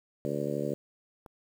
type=harmonic tone; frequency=72.4 Hz; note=D2; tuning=24 cents flat; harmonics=2 / 3 / 4 / 5 / 6 / 7 / 8; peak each=-37 / -37 / -37 / -37 / -37 / -37 / -37 dBFS; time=0.25-0.74 s; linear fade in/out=0 ms
type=click; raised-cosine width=1 ms; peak=-33 dBFS; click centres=1.262 s
effects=9-bit